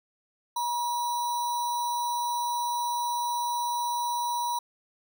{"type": "tone with sample-and-hold", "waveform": "sine", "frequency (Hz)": 958, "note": "A#5", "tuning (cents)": 47, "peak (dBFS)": -26, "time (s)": [0.56, 4.59], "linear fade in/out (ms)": 5, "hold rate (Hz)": 4900, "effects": []}